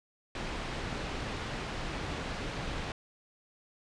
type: low-pass noise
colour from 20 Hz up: pink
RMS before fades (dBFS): -37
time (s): 0.35-2.92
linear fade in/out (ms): 2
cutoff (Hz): 3800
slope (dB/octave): 12
effects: resampled to 22050 Hz